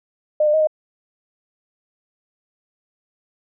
sine tone with pitch steps, 608 / 600 / 628 / 618 Hz, D#5 / D5 / D#5 / D#5, -40 / +37 / +16 / -12 cents, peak -13 dBFS, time 0.4-0.672 s, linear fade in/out 5 ms, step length 68 ms, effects none

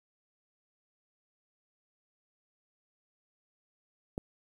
click, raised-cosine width 2 ms, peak -21 dBFS, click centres 4.179 s, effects 9-bit

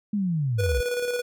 sine linear sweep, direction down, 213.4 to 55 Hz, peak -22 dBFS, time 0.13-0.81 s, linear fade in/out 5 ms
square tone with tremolo, 488.2 Hz, B4, 20 cents flat, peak -24 dBFS, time 0.58-1.22 s, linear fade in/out 20 ms, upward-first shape square, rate 18 Hz, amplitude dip 40%
effects none

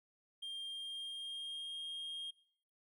triangle tone with pitch glide, 3200 to 3232 Hz, G7 to G#7, +35 to -48 cents, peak -40 dBFS, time 0.42-2.31 s, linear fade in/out 10 ms, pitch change +17 cents, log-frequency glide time 0.62-1.74 s, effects noise-tail reverb RT60 0.7 s tail -24 dB re dry

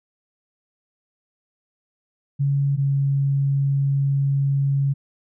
sine tone pair in turn, 140 / 138.79 Hz, C#3 / C#3, +18 / +2 cents, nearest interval unison, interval 16 cents, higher first, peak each -17 dBFS, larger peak neither, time 2.39-2.77 / 2.77-4.94 s, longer second, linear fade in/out 20 ms, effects none

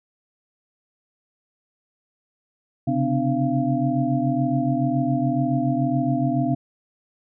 sine tone cluster, 131.9 / 139 / 255.2 / 297.2 / 686 Hz, C3 / C#3 / C4 / D4 / F5, +14 / +5 / -43 / +21 / -31 cents, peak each -26 / -27 / -23 / -25 / -27 dBFS, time 2.87-6.55 s, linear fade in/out 10 ms, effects none

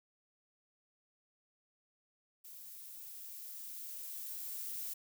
violet noise with level ramp, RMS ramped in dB -52 to -41 dBFS, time 2.44-4.94 s, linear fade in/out 10 ms, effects none

